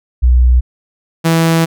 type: tone pair in turn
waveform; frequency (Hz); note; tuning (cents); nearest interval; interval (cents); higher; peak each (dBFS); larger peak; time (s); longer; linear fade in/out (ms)
sine / sawtooth; 61.74 / 164.26; B1 / E3; 0 / -6; octave + perfect fourth; 1694; second; -5; neither; 0.22-0.61 / 1.24-1.66; second; 20
effects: none